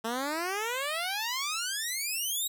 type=exponential sweep; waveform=10% pulse; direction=up; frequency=220 to 3884 Hz; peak=-22 dBFS; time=0.04-2.48 s; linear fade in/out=10 ms; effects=none